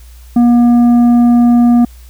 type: tone with tanh clipping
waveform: triangle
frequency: 239.4 Hz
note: A#3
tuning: 46 cents sharp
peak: -6 dBFS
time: 0.36-1.85 s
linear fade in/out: 5 ms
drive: 11 dB
effects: added 60 Hz sine -33 dBFS peak until 2.09 s + white hiss -46 dBFS RMS until 2.09 s